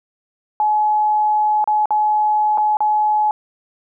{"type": "tone with dropouts", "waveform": "sine", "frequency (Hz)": 849, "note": "G#5", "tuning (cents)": 38, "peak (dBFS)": -13, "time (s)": [0.6, 3.31], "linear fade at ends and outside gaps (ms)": 1, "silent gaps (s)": [[1.642, 1.675], [1.857, 1.906], [2.575, 2.581], [2.77, 2.805]], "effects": []}